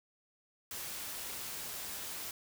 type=noise; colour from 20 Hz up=white; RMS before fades=-42 dBFS; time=0.71-2.31 s; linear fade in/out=2 ms; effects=none